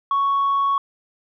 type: tone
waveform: sine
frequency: 1111 Hz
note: C#6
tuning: 4 cents sharp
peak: -15 dBFS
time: 0.11-0.78 s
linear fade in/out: 2 ms
effects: tanh soft clip ceiling -14 dBFS

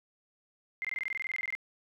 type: tone bursts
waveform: sine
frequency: 2093 Hz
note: C7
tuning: in tune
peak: -31 dBFS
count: 16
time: 0.82-1.551 s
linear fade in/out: 0 ms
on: 26 ms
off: 21 ms
effects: none

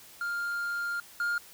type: tone pair in turn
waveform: triangle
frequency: 1402 / 1411.8 Hz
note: F6 / F6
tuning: +6 / +18 cents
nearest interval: unison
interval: 12 cents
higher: second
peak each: -28 / -25 dBFS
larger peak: second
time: 0.21-1 / 1.2-1.38 s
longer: first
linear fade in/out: 2 ms
effects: white hiss -52 dBFS RMS until 1.53 s

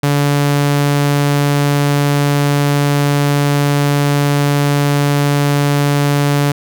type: tone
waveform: sawtooth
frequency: 143.6 Hz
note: D3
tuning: 39 cents flat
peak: -7 dBFS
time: 0.03-6.52 s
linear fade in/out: 5 ms
effects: none

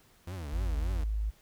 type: tone with vibrato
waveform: 40% pulse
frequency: 82.41 Hz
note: E2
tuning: in tune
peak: -36 dBFS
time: 0.27-1.04 s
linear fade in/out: 5 ms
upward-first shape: triangle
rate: 3.5 Hz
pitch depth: 300 cents each way
type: tone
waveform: sine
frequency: 53 Hz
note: G#1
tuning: 36 cents sharp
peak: -28 dBFS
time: 0.52-1.31 s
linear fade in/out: 20 ms
effects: pink hiss -63 dBFS RMS until 1.41 s

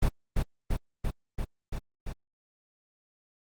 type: noise with echo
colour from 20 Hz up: brown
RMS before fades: -22 dBFS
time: 0.02-0.09 s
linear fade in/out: 10 ms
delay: 340 ms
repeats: 6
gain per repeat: -2 dB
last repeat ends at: 2.13 s
effects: Opus 24 kbps

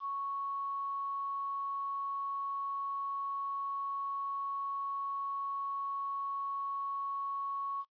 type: tone with quantisation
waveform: sine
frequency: 1108.7 Hz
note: C#6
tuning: in tune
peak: -34 dBFS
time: 0-7.85 s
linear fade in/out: 50 ms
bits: 10
effects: noise-tail reverb RT60 0.1 s tail -22 dB re dry + resampled to 11025 Hz

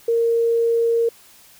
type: tone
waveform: sine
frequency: 463.2 Hz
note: A#4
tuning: 11 cents flat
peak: -15 dBFS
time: 0.08-1.09 s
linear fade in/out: 5 ms
effects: white hiss -49 dBFS RMS until 1.59 s

